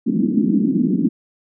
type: band-pass noise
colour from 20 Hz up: white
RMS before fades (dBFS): -17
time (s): 0.06-1.09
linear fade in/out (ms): 20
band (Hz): 180 to 300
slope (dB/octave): 48
effects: none